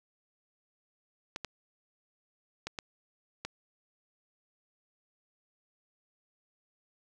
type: clicks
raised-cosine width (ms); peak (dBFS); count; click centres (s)
0.2; -19; 5; 1.361 / 1.447 / 2.67 / 2.788 / 3.45
effects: none